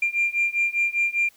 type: beating tone pair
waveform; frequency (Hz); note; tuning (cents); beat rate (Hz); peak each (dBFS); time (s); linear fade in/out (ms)
sine; 2384 / 2389; D7 / D7; +25 / +29; 5; -23 / -22; 0.02-1.29; 5
effects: tanh soft clip ceiling -14 dBFS + white hiss -57 dBFS RMS until 1.36 s